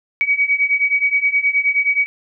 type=beating tone pair; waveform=sine; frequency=2259 / 2268.5 Hz; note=C#7 / C#7; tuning=+32 / +39 cents; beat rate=9.5 Hz; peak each=-18 / -16 dBFS; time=0.21-2.06 s; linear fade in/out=0 ms; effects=none